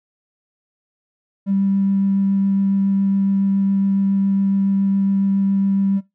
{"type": "tone with vibrato", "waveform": "triangle", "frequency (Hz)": 196, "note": "G3", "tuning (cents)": 0, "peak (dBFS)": -11, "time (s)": [1.46, 6.01], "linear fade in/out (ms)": 50, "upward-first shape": "triangle", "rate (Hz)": 7.2, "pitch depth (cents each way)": 9, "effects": ["noise-tail reverb RT60 0.2 s tail -21 dB re dry", "tanh soft clip ceiling -12 dBFS"]}